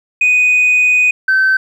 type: tone pair in turn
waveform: sine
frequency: 2489 / 1540.1 Hz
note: D#7 / G6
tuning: 0 / -31 cents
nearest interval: minor sixth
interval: 831 cents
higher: first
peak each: -6 / -7 dBFS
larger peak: first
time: 0.21-1.11 / 1.28-1.57 s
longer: first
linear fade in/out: 5 ms
effects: tanh soft clip ceiling -6 dBFS + 8-bit